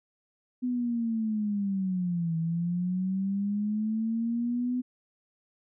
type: linear two-way sweep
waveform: sine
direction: down then up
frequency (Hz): 251.8 to 162.2 to 251.8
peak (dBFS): -26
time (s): 0.62-4.82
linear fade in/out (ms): 20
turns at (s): 2.37
effects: none